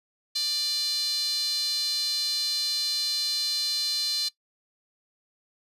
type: tone with high-pass filter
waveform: sawtooth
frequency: 591 Hz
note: D5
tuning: 11 cents sharp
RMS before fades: -27 dBFS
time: 0.35-4.29 s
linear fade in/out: 10 ms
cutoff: 4200 Hz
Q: 9.3
effects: noise-tail reverb RT60 0.1 s tail -18 dB re dry + resampled to 32000 Hz